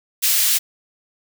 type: high-pass noise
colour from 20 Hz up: white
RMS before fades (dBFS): -17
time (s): 0.22-0.59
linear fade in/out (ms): 20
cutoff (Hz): 2400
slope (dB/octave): 12
effects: none